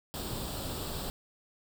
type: noise with comb filter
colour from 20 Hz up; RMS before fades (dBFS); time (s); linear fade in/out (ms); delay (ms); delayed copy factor
pink; -37; 0.14-1.1; 0; 0.24; +0.65
effects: none